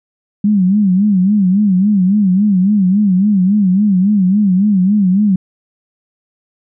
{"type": "tone with vibrato", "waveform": "sine", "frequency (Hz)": 196, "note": "G3", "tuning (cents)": 0, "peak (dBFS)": -8, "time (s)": [0.44, 5.36], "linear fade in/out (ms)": 5, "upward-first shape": "sine", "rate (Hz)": 3.6, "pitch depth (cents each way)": 140, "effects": []}